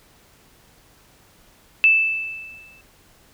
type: tone with exponential decay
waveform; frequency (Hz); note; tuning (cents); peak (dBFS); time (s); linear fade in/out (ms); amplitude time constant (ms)
sine; 2637; E7; 0; -9; 1.84-2.81; 0; 210
effects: pink hiss -54 dBFS RMS until 3.33 s